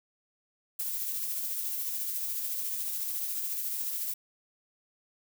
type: noise with tremolo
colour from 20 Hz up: violet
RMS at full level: -32 dBFS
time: 0.79-4.14 s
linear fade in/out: 5 ms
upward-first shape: triangle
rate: 14 Hz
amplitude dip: 35%
effects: none